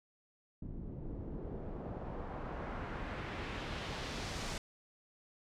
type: noise with low-pass filter sweep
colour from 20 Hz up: pink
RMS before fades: -42 dBFS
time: 0.62-4.58 s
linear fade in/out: 2 ms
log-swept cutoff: 230 to 7000 Hz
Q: 1
effects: none